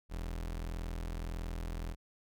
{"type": "tone", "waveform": "35% pulse", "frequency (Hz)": 41.66, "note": "E1", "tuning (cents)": 19, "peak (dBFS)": -35, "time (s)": [0.09, 1.96], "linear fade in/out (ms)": 50, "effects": []}